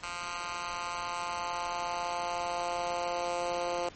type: tone with high-pass filter sweep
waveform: 10% pulse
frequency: 174.61 Hz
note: F3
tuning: in tune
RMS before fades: -34 dBFS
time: 0.03-3.89 s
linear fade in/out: 2 ms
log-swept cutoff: 1400 to 470 Hz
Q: 1.8
effects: pink hiss -52 dBFS RMS until 3.95 s + MP3 32 kbps